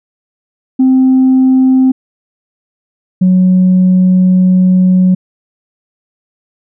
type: tone pair in turn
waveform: sine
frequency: 260.5 / 184.2 Hz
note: C4 / F#3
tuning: -7 / -7 cents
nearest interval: tritone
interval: 600 cents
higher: first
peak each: -3 dBFS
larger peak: neither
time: 0.79-1.92 / 3.21-5.15 s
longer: second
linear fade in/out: 10 ms
effects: tanh soft clip ceiling -2 dBFS